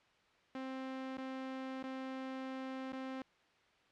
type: tone with dropouts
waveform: sawtooth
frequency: 263 Hz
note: C4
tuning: 9 cents sharp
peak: -37 dBFS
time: 0.55-3.22 s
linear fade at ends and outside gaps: 2 ms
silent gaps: 1.172-1.182 / 1.827-1.839 / 2.922-2.931 s
effects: white hiss -69 dBFS RMS until 3.91 s + low-pass 3000 Hz 12 dB/octave